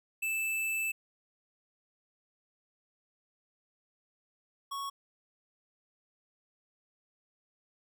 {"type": "tone pair in turn", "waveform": "square", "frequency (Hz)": [2637, 1108.7], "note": ["E7", "C#6"], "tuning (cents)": [0, 0], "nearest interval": "octave + minor third", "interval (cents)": 1500, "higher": "first", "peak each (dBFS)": [-31, -36], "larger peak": "first", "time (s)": [[0.22, 0.92], [4.71, 4.9]], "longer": "first", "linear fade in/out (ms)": 10, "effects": []}